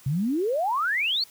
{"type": "exponential sweep", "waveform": "sine", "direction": "up", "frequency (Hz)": [126.8, 4572], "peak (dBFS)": -22, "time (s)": [0.06, 1.24], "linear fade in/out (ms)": 5, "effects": ["white hiss -52 dBFS RMS until 1.3 s"]}